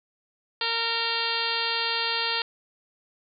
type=harmonic tone with a mistuned harmonic; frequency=460.7 Hz; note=A#4; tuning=20 cents flat; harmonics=1 / 2 / 3 / 4 / 5 / 6 / 7 / 8 / 9 / 10; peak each=-37 / -33 / -34 / -34 / -38 / -32 / -33 / -34 / -32 / -33 dBFS; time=0.61-2.42 s; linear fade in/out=2 ms; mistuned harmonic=8; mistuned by=-23 cents; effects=none